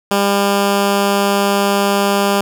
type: tone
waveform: 10% pulse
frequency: 200 Hz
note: G3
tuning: 35 cents sharp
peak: -4 dBFS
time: 0.11-2.41 s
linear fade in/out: 2 ms
effects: none